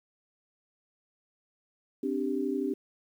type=chord; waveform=sine; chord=C suspended second; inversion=none; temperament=equal; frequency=261.6 / 293.7 / 392 Hz; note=C4 / D4 / G4; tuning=0 / 0 / 0 cents; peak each=-32 dBFS; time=2.03-2.74 s; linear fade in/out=5 ms; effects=10-bit